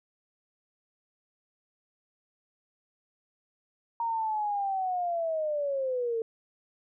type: linear sweep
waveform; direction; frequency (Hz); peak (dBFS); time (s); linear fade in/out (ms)
sine; down; 935 to 444.9; -27; 4-6.22; 2
effects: none